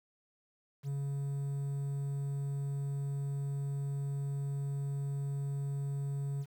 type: tone with quantisation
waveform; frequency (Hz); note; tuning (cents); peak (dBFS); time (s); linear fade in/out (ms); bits
triangle; 140; C#3; +18; -31; 0.83-6.46; 50; 10
effects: none